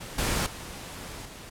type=noise with level steps; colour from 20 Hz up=pink; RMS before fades=-40 / -27 / -40 / -44 dBFS; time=0-1.5 s; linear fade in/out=10 ms; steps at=0.18 / 0.46 / 1.25 s; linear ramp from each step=5 ms; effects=low-pass 12000 Hz 12 dB/octave